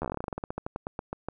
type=slowing click train; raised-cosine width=1 ms; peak=-18 dBFS; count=23; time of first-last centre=0.02-1.286 s; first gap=12 ms; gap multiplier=1.13; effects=none